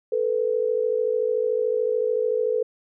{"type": "tone pair together", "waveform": "sine", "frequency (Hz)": [439.8, 493.4], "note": ["A4", "B4"], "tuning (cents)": [-1, -2], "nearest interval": "major second", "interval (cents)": 199, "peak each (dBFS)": [-23, -23], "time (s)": [0.12, 2.63], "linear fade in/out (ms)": 5, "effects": []}